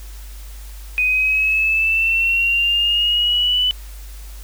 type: exponential sweep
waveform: sine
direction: up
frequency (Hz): 2489 to 2997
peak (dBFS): -14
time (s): 0.98-3.71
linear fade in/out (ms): 0
effects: added 50 Hz sine -32 dBFS peak until 4.43 s + white hiss -44 dBFS RMS until 4.43 s